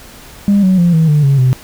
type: tone with pitch steps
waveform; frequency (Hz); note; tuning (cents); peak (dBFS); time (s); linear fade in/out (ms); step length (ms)
sine; 201.5 / 186.92 / 173.4 / 160.86 / 149.22 / 138.43 / 128.41; G3 / F#3 / F3 / E3 / D3 / C#3 / C3; +48 / +18 / -12 / -42 / +28 / -2 / -32; -5; 0.48-1.53; 0; 150
effects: tanh soft clip ceiling -4 dBFS + pink hiss -36 dBFS RMS until 1.63 s